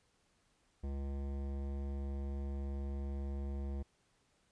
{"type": "tone with hard clipping", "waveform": "sine", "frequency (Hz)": 69.3, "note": "C#2", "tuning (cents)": 0, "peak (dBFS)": -39, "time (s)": [0.83, 3.83], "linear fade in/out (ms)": 10, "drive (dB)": 16, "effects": ["pink hiss -74 dBFS RMS until 4.51 s", "resampled to 22050 Hz"]}